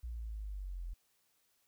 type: linear sweep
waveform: sine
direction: down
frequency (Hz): 60 to 41.2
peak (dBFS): -39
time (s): 0.03-0.94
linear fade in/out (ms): 10
effects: white hiss -75 dBFS RMS until 1.67 s